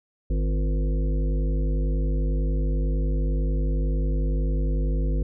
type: harmonic tone with a mistuned harmonic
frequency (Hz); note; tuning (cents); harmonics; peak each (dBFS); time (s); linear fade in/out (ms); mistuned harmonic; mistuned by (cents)
51; G#1; -31; 1 / 3 / 5 / 7 / 9 / 10; -21 / -31 / -35 / -38 / -40 / -41; 0.3-5.23; 5; 7; -63
effects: none